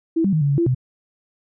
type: tone with pitch steps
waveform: sine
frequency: 327.7 / 195.9 / 156.3 / 142.4 / 140.5 / 339.4 / 127.5 Hz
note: E4 / G3 / D#3 / C#3 / C#3 / F4 / C3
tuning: -10 / -1 / +8 / +47 / +24 / -49 / -44 cents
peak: -15 dBFS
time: 0.16-0.748 s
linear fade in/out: 10 ms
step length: 84 ms
effects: none